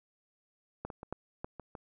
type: clicks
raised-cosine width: 1 ms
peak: -23 / -28 / -29 / -22 / -23 / -29 / -29 dBFS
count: 7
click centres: 0.85 / 0.902 / 1.031 / 1.126 / 1.445 / 1.597 / 1.752 s
effects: none